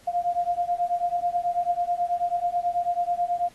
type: beating tone pair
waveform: sine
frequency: 698 / 707.2 Hz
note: F5 / F5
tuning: -1 / +22 cents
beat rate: 9.2 Hz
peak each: -25 / -26 dBFS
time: 0.07-3.49 s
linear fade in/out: 10 ms
effects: pink hiss -55 dBFS RMS until 3.54 s + AAC 32 kbps